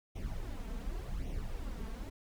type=noise with flanger; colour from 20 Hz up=brown; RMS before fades=-39 dBFS; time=0.15-2.1 s; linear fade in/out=10 ms; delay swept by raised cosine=0.32 to 4.52 ms; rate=0.88 Hz; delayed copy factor=+0.7; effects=none